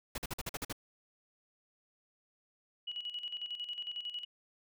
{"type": "noise bursts", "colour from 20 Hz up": "pink", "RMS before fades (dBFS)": -38, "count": 8, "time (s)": [0.15, 0.727], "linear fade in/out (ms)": 5, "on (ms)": 31, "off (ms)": 47}
{"type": "tone with tremolo", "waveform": "sine", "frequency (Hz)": 2925, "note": "F#7", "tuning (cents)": -21, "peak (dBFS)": -36, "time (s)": [2.87, 4.25], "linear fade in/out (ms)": 10, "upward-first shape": "square", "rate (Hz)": 11, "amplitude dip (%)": 65}
{"effects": []}